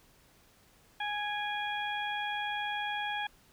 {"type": "harmonic tone with a mistuned harmonic", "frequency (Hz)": 830, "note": "G#5", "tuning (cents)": -1, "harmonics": [1, 2, 3, 4], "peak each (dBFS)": [-35, -37, -41, -40], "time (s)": [1, 3.27], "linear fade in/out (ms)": 5, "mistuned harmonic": 3, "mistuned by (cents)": -42, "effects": ["pink hiss -63 dBFS RMS until 3.52 s"]}